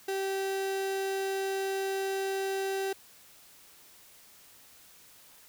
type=tone; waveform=35% pulse; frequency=387.6 Hz; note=G4; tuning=20 cents flat; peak=-28 dBFS; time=0.08-2.93 s; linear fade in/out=5 ms; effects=white hiss -56 dBFS RMS until 5.48 s